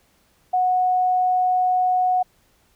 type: tone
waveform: sine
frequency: 734 Hz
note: F#5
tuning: 14 cents flat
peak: -16 dBFS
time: 0.53-2.23 s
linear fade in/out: 10 ms
effects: pink hiss -61 dBFS RMS until 2.75 s